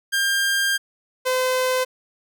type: tone pair in turn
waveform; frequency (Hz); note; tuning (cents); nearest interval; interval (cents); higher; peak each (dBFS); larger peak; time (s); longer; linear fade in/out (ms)
sawtooth; 1600 / 512; G6 / C5; +35 / -38; octave + minor sixth; 1973; first; -15; neither; 0.12-0.78 / 1.25-1.85; first; 20
effects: none